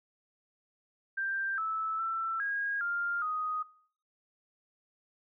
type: tone with pitch steps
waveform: sine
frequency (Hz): 1579 / 1309 / 1336 / 1635 / 1399 / 1248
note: G6 / E6 / E6 / G#6 / F6 / D#6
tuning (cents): +12 / -13 / +23 / -28 / +3 / +5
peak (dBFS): -30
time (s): 1.17-3.63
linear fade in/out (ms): 10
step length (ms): 410
effects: noise-tail reverb RT60 0.6 s tail -24 dB re dry